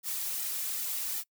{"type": "noise with flanger", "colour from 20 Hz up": "blue", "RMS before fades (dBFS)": -34, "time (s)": [0.03, 1.24], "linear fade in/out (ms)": 50, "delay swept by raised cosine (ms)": [1.8, 4.1], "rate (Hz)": 2.6, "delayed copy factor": -0.95, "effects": ["noise-tail reverb RT60 0.1 s tail -24 dB re dry"]}